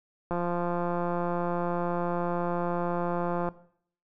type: click train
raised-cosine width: 1 ms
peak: -17 dBFS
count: 554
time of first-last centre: 0.31-3.488 s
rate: 174 Hz
effects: noise-tail reverb RT60 0.6 s tail -17 dB re dry